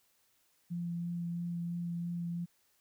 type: tone with vibrato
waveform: sine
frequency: 171.9 Hz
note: F3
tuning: 27 cents flat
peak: -34 dBFS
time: 0.7-2.46 s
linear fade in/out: 20 ms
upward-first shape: sine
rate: 3 Hz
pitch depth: 11 cents each way
effects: white hiss -72 dBFS RMS until 2.8 s